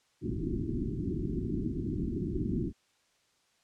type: low-pass noise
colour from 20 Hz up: white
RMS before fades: -33 dBFS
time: 0.21-2.73 s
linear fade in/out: 50 ms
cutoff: 370 Hz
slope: 96 dB/octave
effects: white hiss -70 dBFS RMS until 3.63 s + low-pass 7000 Hz 12 dB/octave